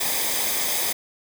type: noise with comb filter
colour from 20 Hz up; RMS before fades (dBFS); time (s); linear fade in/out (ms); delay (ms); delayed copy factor
white; -24; 0-0.93; 10; 0.71; -0.6
effects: none